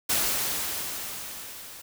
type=noise with level ramp; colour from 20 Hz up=white; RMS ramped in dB=-24 to -44 dBFS; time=0.09-1.82 s; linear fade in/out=10 ms; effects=none